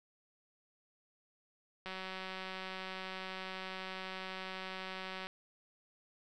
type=click train; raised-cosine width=0.3 ms; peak=-27 dBFS; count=642; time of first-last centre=1.86-5.27 s; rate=188 Hz; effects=none